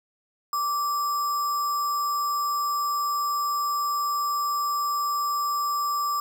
sine tone with sample-and-hold, 1167 Hz, D6, 11 cents flat, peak -23 dBFS, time 0.53-6.2 s, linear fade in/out 2 ms, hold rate 6300 Hz, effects none

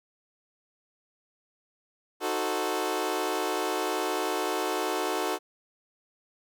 20% pulse chord, D# diminished seventh, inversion none, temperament equal, 311.1 / 370 / 440 / 523.3 Hz, D#4 / F#4 / A4 / C5, 0 / 0 / 0 / 0 cents, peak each -29 / -26 / -27 / -32 dBFS, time 2.2-5.39 s, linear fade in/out 50 ms, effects none

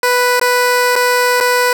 15% pulse tone with dropouts, 493.9 Hz, B4, in tune, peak -4 dBFS, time 0.03-1.73 s, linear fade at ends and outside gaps 2 ms, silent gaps 0.397-0.413 / 0.956-0.961 / 1.403-1.408 s, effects none

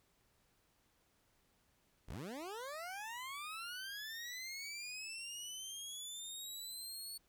20% pulse linear sweep, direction up, 31.56 to 4435 Hz, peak -39 dBFS, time 2.08-7.18 s, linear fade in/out 10 ms, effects pink hiss -75 dBFS RMS until 7.28 s

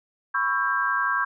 sine chord, C# half-diminished seventh, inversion third, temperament just, 997.9 / 1108.7 / 1330.5 / 1596.6 Hz, B5 / C#6 / E6 / G6, +18 / 0 / +16 / +31 cents, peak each -30 / -26 / -30 / -24 dBFS, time 0.34-1.25 s, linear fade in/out 10 ms, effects none

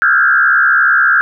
sine tone with frequency modulation, 1500 Hz, F#6, 23 cents sharp, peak -7 dBFS, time 0.02-1.21 s, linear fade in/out 0 ms, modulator 68.5 Hz, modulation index 2.4, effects none

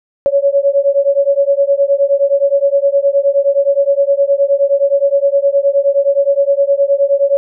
sine beating tone pair, 554.4 / 564 Hz, C#5 / C#5, 0 / +30 cents, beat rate 9.6 Hz, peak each -12 dBFS, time 0.26-7.37 s, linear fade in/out 0 ms, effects none

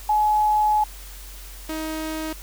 sine / sawtooth tone pair in turn, 848 / 315.3 Hz, G#5 / D#4, +36 / +23 cents, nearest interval octave + perfect fourth, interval 1713 cents, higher first, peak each -16 / -23 dBFS, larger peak first, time 0.09-0.84 / 1.69-2.33 s, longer first, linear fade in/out 5 ms, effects added 46 Hz sine -38 dBFS peak until 2.42 s + white hiss -43 dBFS RMS until 2.42 s

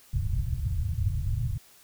white low-pass noise, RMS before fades -28 dBFS, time 0.13-1.58 s, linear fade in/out 5 ms, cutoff 130 Hz, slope 48 dB/octave, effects white hiss -56 dBFS RMS until 1.83 s

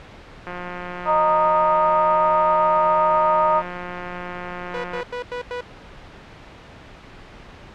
click train, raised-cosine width 0.5 ms, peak -17 dBFS, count 809, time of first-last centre 0.47-5.009 s, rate 178 Hz
harmonic tone, 309.6 Hz, D#4, 9 cents flat, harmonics 2 / 3 / 4, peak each -20 / -18 / -20 dBFS, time 1.05-3.63 s, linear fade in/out 50 ms
sawtooth tone bursts, 490.7 Hz, B4, 11 cents flat, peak -22 dBFS, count 5, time 4.74-5.608 s, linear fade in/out 2 ms, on 100 ms, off 92 ms
effects pink hiss -42 dBFS RMS until 7.74 s + low-pass 3000 Hz 12 dB/octave

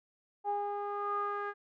sawtooth tone with low-pass filter sweep, 408.3 Hz, G#4, 29 cents flat, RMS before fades -35 dBFS, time 0.44-1.54 s, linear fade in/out 50 ms, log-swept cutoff 840 to 1500 Hz, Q 7.9, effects none

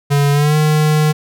square tone with pitch glide, 142.7 to 152.94 Hz, D3 to D#3, -49 to -29 cents, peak -11 dBFS, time 0.1-1.13 s, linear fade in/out 20 ms, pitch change +120 cents, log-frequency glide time 0.32-0.56 s, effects none

